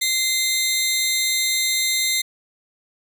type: tone pair together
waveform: 20% pulse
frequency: 2079 / 3704 Hz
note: C7 / A#7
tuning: -12 / -12 cents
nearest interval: minor seventh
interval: 1000 cents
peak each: -16 / -16 dBFS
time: 0.01-2.22 s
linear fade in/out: 10 ms
effects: none